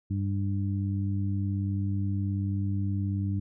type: harmonic tone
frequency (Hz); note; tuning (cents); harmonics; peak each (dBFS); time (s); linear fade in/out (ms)
98.7; G2; +12; 1 / 2 / 3; -27 / -33 / -37; 0.1-3.4; 10
effects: none